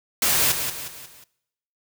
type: noise with echo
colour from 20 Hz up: white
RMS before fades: -20 dBFS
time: 0.22-0.52 s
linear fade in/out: 2 ms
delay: 180 ms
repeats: 4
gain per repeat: -7 dB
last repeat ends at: 1.24 s
effects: noise-tail reverb RT60 0.8 s tail -21 dB re dry